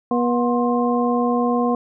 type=harmonic tone with a mistuned harmonic; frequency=241.9 Hz; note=B3; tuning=36 cents flat; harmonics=1 / 2 / 3 / 4; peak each=-19 / -22 / -24 / -25 dBFS; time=0.11-1.75 s; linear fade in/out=2 ms; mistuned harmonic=4; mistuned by=+150 cents; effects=none